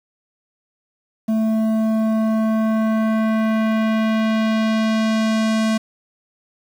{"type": "tone with low-pass filter sweep", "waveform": "square", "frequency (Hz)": 220.3, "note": "A3", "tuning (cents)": 2, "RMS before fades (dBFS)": -18, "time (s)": [1.28, 5.78], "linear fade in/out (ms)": 10, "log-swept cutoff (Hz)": [540, 8100], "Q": 0.85, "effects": ["7-bit"]}